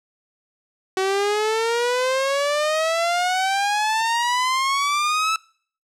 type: exponential sweep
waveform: sawtooth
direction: up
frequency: 376.2 to 1318.5 Hz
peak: -15 dBFS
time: 0.97-5.36 s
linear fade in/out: 2 ms
effects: noise-tail reverb RT60 0.5 s tail -23 dB re dry + low-pass 8000 Hz 12 dB/octave